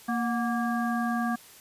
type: harmonic tone with a mistuned harmonic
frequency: 232.8 Hz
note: A#3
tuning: 2 cents flat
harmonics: 1 / 3 / 5 / 7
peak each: -27 / -32 / -34 / -35 dBFS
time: 0.08-1.36 s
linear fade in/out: 10 ms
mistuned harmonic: 3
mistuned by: +76 cents
effects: white hiss -51 dBFS RMS until 1.6 s + resampled to 32000 Hz